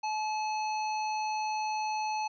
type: harmonic tone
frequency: 860 Hz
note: A5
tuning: 40 cents flat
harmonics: 1 / 3 / 5 / 7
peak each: -30 / -40 / -44 / -47 dBFS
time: 0.03-2.28 s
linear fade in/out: 10 ms
effects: none